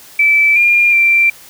sine tone with pitch steps, 2317 / 2406 / 2356 Hz, D7 / D7 / D7, -24 / +41 / +5 cents, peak -7 dBFS, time 0.19-1.3 s, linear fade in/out 5 ms, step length 370 ms, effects white hiss -39 dBFS RMS until 1.49 s

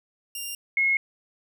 10% pulse / sine tone pair in turn, 2794 / 2167 Hz, F7 / C#7, 0 / -40 cents, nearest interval major third, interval 440 cents, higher first, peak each -23 / -19 dBFS, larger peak second, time 0.35-0.55 / 0.77-0.97 s, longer neither, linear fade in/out 2 ms, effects none

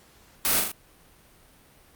white noise with echo, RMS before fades -23 dBFS, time 0.45-0.6 s, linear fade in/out 0 ms, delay 39 ms, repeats 3, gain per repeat -4 dB, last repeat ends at 0.717 s, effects pink hiss -56 dBFS RMS until 1.95 s + Opus 48 kbps

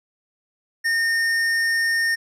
triangle tone with hard clipping, 1829 Hz, A#6, 33 cents flat, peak -20 dBFS, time 0.84-2.16 s, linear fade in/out 20 ms, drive 14 dB, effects none

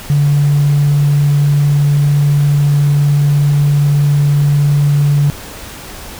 triangle tone, 144.3 Hz, D3, 30 cents flat, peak -4 dBFS, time 0.1-5.3 s, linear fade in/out 0 ms, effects tanh soft clip ceiling -5 dBFS + pink hiss -30 dBFS RMS until 6.19 s

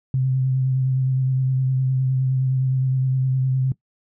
sine tone with vibrato, 130.81 Hz, C3, in tune, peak -17 dBFS, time 0.14-3.72 s, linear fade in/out 2 ms, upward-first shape sine, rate 9.7 Hz, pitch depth 22 cents each way, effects noise-tail reverb RT60 0.1 s tail -19 dB re dry

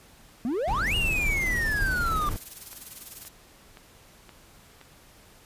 triangle exponential two-way sweep, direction up then down, 220 to 2891 to 1173 Hz, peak -23 dBFS, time 0.45-2.29 s, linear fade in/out 0 ms, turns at 0.95 s
brown noise, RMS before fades -30 dBFS, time 0.67-2.37 s, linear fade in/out 10 ms
blue noise with tremolo, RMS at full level -39 dBFS, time 0.86-3.29 s, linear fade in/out 10 ms, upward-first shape sine, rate 20 Hz, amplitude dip 65%
click train, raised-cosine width 0.3 ms, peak -30 dBFS, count 5, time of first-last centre 2.73-4.813 s, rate 1.92 Hz
effects pink hiss -54 dBFS RMS until 5.45 s + resampled to 32000 Hz

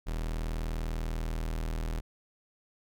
40% pulse tone, 40.19 Hz, E1, 43 cents flat, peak -30 dBFS, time 0.06-2.01 s, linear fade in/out 20 ms, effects none

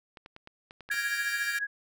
clicks, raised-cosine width 0.3 ms, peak -30 dBFS, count 8, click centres 0.172 / 0.261 / 0.364 / 0.474 / 0.709 / 0.807 / 0.89 / 0.941 s
sine tone with tremolo, 1661.2 Hz, G#6, in tune, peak -26 dBFS, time 0.9-1.67 s, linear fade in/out 5 ms, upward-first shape triangle, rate 14 Hz, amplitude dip 80%
sawtooth chord, G minor seventh, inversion third, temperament equal, 1396.9 / 1568 / 1864.7 / 2349 Hz, F6 / G6 / Bb6 / D7, 0 / 0 / 0 / 0 cents, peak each -36 / -37 / -35 / -33 dBFS, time 0.91-1.59 s, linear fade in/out 5 ms
effects none

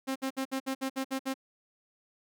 sawtooth tone bursts, 266.2 Hz, C4, 30 cents sharp, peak -26 dBFS, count 9, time 0.07-1.342 s, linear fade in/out 20 ms, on 88 ms, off 60 ms, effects none

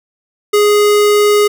square tone, 415.3 Hz, G#4, in tune, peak -8 dBFS, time 0.53-1.48 s, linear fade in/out 10 ms, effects none

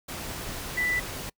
sine tone in noise, 1980 Hz, B6, 4 cents sharp, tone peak -24 dBFS, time 0.77-1 s, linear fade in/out 10 ms, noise pink, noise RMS -36 dBFS, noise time 0.08-1.3 s, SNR +9 dB, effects noise-tail reverb RT60 0.1 s tail -26 dB re dry

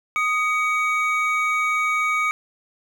triangle tone pair together, 1243.7 / 2256 Hz, D#6 / C#7, -1 / +30 cents, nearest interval minor seventh, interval 1031 cents, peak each -20 dBFS, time 0.16-2.31 s, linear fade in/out 0 ms, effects none

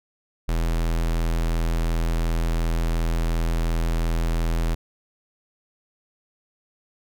square tone, 41.4 Hz, E1, 8 cents sharp, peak -21 dBFS, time 0.48-4.75 s, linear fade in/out 10 ms, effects none

